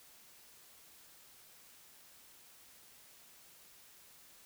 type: silence
effects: white hiss -60 dBFS RMS until 4.45 s